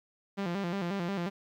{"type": "tone with vibrato", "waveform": "sawtooth", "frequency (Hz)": 185, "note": "F#3", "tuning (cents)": 0, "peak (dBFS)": -27, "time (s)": [0.37, 1.3], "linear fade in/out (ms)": 20, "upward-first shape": "square", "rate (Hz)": 5.6, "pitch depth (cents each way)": 120, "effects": ["low-pass 4000 Hz 12 dB/octave", "11-bit"]}